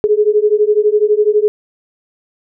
sine beating tone pair, 415.3 / 427.3 Hz, G#4 / G#4, 0 / +49 cents, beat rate 12 Hz, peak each -12 dBFS, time 0.04-1.48 s, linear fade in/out 0 ms, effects none

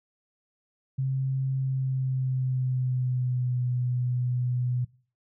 sine tone with pitch glide, 133.1 to 124.19 Hz, C3 to B2, +30 to +10 cents, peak -24 dBFS, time 0.98-4.85 s, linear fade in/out 10 ms, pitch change -120 cents, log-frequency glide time 1.57-3.64 s, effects noise-tail reverb RT60 0.4 s tail -21 dB re dry

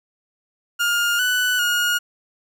30% pulse tone with pitch steps, 1414 / 1490 / 1434 Hz, F6 / F#6 / F6, +21 / +12 / +45 cents, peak -15 dBFS, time 0.79-1.99 s, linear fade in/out 20 ms, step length 400 ms, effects none

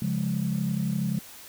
sine chord, Db major, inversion none, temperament equal with one note detuned, 138.59 / 175.83 / 207.7 Hz, Db3 / F3 / Ab3, 0 / +12 / 0 cents, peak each -29 / -28 / -28 dBFS, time 0.02-1.19 s, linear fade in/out 2 ms, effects tanh soft clip ceiling -17 dBFS + white hiss -46 dBFS RMS until 1.48 s

